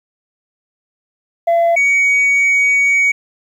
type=tone pair in turn; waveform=sine; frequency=678 / 2249 Hz; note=E5 / C#7; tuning=+49 / +24 cents; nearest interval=octave + major sixth; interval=2075 cents; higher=second; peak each=-7 dBFS; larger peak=neither; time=1.47-1.76 / 1.76-3.12 s; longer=second; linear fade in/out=10 ms; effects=tanh soft clip ceiling -9 dBFS + 8-bit